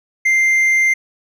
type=tone with hard clipping; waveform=sine; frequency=2093 Hz; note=C7; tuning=in tune; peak=-12 dBFS; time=0.25-0.94 s; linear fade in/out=10 ms; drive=3 dB; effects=none